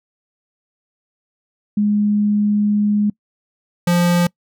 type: tone pair in turn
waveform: sine / square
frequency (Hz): 207.7 / 174.65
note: G#3 / F3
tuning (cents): 0 / 0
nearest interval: minor third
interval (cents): 300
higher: first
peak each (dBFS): -13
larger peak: neither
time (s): 1.77-3.1 / 3.87-4.27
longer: first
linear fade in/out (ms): 5
effects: noise-tail reverb RT60 0.1 s tail -25 dB re dry